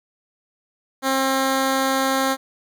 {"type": "tone", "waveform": "10% pulse", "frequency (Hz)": 266.9, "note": "C4", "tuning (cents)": 35, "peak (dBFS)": -10, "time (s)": [1.02, 2.37], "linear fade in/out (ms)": 50, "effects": []}